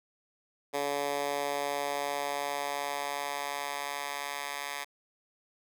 10% pulse tone with high-pass filter sweep, 142.7 Hz, D3, 49 cents flat, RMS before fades -34 dBFS, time 0.73-4.85 s, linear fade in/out 20 ms, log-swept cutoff 460 to 1300 Hz, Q 1.2, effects none

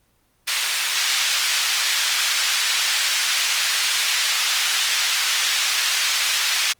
white band-pass noise, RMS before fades -21 dBFS, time 0.47-6.73 s, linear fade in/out 10 ms, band 1600 to 4900 Hz, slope 12 dB/octave, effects pink hiss -63 dBFS RMS until 6.79 s + Opus 24 kbps

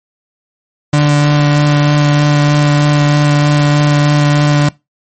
35% pulse tone with vibrato, 146.83 Hz, D3, in tune, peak -5 dBFS, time 0.93-4.69 s, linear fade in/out 5 ms, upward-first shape sine, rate 3.2 Hz, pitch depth 9 cents each way, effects noise-tail reverb RT60 0.2 s tail -21 dB re dry + MP3 32 kbps

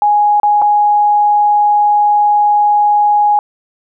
sine tone with dropouts, 830.6 Hz, G#5, in tune, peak -7 dBFS, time 0.02-3.39 s, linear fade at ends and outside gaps 1 ms, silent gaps 0.4-0.432 / 0.617-0.621 s, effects none

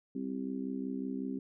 harmonic tone, 65.41 Hz, C2, in tune, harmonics 3 / 4 / 5 / 6, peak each -40 / -36 / -46 / -44 dBFS, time 0.15-1.39 s, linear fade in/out 5 ms, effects none

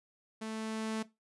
sawtooth tone with level ramp, 220 Hz, A3, in tune, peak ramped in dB -34 to -29 dBFS, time 0.41-1.03 s, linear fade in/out 10 ms, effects noise-tail reverb RT60 0.2 s tail -17 dB re dry + resampled to 24000 Hz

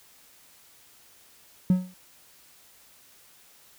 triangle tone with exponential decay, 183.3 Hz, F#3, 16 cents flat, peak -11 dBFS, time 1.7-1.94 s, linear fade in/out 2 ms, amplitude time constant 51 ms, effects tanh soft clip ceiling -11 dBFS + white hiss -56 dBFS RMS until 3.78 s

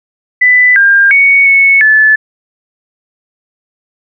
sine tone with pitch steps, 1993 / 1602 / 2228 / 2207 / 1736 Hz, B6 / G6 / C#7 / C#7 / A6, +15 / +37 / +8 / -8 / -24 cents, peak -3 dBFS, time 0.41-2.16 s, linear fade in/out 10 ms, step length 350 ms, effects none

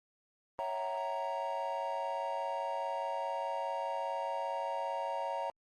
triangle chord, F# dominant seventh, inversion second, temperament equal with one note detuned, 554.4 / 659.3 / 756.8 / 932.3 Hz, C#5 / E5 / F#5 / A#5, 0 / 0 / +39 / 0 cents, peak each -38 / -39 / -40 / -35 dBFS, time 0.59-5.5 s, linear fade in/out 0 ms, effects Opus 24 kbps

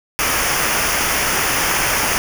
pink noise with comb filter, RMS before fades -18 dBFS, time 0.19-2.18 s, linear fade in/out 0 ms, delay 0.25 ms, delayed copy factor -0.7, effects none

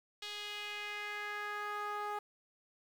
sawtooth tone with band-pass filter sweep, 415.3 Hz, G#4, in tune, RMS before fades -41 dBFS, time 0.22-2.19 s, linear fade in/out 5 ms, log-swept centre 3600 to 1000 Hz, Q 2.3, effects 10-bit

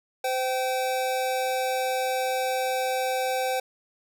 square tone pair together, 515 / 771.6 Hz, C5 / G5, -28 / -28 cents, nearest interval perfect fifth, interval 700 cents, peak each -28 dBFS, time 0.24-3.6 s, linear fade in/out 5 ms, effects none

